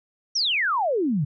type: exponential sweep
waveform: sine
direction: down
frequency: 5910 to 132.9 Hz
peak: -20 dBFS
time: 0.35-1.25 s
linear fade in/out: 10 ms
effects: none